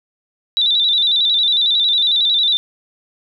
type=tone with vibrato; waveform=sine; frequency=3729 Hz; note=A#7; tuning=in tune; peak=-12 dBFS; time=0.57-2.57 s; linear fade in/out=0 ms; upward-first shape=square; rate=11 Hz; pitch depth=74 cents each way; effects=none